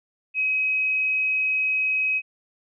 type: tone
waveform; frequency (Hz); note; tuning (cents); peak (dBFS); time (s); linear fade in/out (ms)
sine; 2539; D#7; +34; -20; 0.34-2.22; 50
effects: none